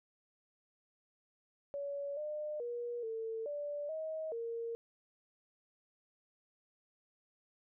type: tone with pitch steps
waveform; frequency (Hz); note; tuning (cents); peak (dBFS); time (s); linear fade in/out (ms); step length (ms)
sine; 566 / 603 / 478.5 / 448.4 / 583 / 633 / 462.7; C#5 / D5 / A#4 / A4 / D5 / D#5 / A#4; +36 / +46 / +45 / +33 / -13 / +30 / -13; -37; 1.74-4.75; 0; 430
effects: none